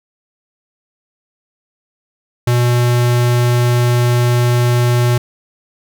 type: tone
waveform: square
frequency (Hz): 121.5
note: B2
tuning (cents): -28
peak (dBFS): -11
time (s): 2.47-5.18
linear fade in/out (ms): 5
effects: none